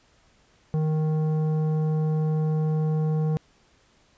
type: tone with tanh clipping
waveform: triangle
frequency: 155.56 Hz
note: D#3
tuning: in tune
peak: -23 dBFS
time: 0.74-3.37 s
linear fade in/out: 0 ms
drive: 15 dB
effects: pink hiss -61 dBFS RMS until 4.17 s + resampled to 16000 Hz